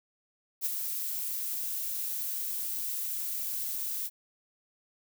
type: noise with ADSR envelope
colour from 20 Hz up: violet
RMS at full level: -28 dBFS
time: 0.61-4.1 s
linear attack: 49 ms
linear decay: 16 ms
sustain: -6 dB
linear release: 44 ms
effects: none

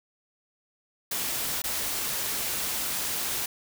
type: noise with dropouts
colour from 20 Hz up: white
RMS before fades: -30 dBFS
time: 1.11-3.46 s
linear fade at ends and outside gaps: 5 ms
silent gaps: 1.62-1.639 s
effects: none

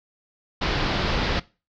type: low-pass noise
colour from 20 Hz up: pink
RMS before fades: -24 dBFS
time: 0.61-1.4 s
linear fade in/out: 10 ms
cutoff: 5000 Hz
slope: 48 dB/octave
effects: noise-tail reverb RT60 0.3 s tail -20 dB re dry

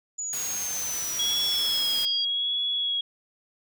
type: exponential sweep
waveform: sine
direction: down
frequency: 6940 to 4742 Hz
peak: -29 dBFS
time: 0.18-2.25 s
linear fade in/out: 10 ms
type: noise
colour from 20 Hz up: white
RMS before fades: -35 dBFS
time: 0.33-2.05 s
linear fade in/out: 0 ms
type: tone with vibrato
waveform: sine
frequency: 3322 Hz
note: G#7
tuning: in tune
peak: -24 dBFS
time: 1.19-3.01 s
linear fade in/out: 5 ms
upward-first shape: sine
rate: 0.86 Hz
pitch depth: 28 cents each way
effects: none

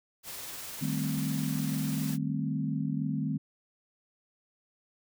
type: noise with tremolo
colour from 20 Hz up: white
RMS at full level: -40 dBFS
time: 0.23-2.18 s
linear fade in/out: 50 ms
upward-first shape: triangle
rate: 20 Hz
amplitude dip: 25%
type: chord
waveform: sine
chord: A half-diminished seventh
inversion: second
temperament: equal with one note detuned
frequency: 152.98 / 196 / 220 / 261.6 Hz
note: Eb3 / G3 / A3 / C4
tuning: -29 / 0 / 0 / 0 cents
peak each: -32 / -36 / -35 / -34 dBFS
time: 0.81-3.38 s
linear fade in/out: 10 ms
effects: none

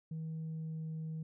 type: tone with pitch glide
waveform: sine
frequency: 159.8 to 158.79 Hz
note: D#3 to D#3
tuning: +47 to +36 cents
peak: -36 dBFS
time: 0.11-1.23 s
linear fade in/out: 5 ms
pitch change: -11 cents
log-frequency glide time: 0.42-0.9 s
effects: tanh soft clip ceiling -36 dBFS

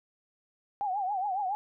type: tone with vibrato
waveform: sine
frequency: 782 Hz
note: G5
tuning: 4 cents flat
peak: -28 dBFS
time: 0.81-1.55 s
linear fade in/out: 0 ms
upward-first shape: triangle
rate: 7.2 Hz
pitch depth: 150 cents each way
effects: none

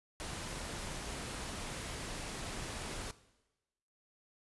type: noise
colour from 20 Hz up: pink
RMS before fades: -42 dBFS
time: 0.2-3.11 s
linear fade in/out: 0 ms
effects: noise-tail reverb RT60 1.0 s tail -17 dB re dry + resampled to 24000 Hz

